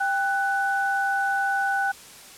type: tone pair together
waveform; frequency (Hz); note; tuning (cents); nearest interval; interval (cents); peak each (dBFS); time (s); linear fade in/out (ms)
sine; 790 / 1490.3; G5 / F#6; +13 / +12; major seventh; 1099; -24; 0-1.92; 10
effects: white hiss -45 dBFS RMS until 2.37 s + low-pass 11000 Hz 12 dB/octave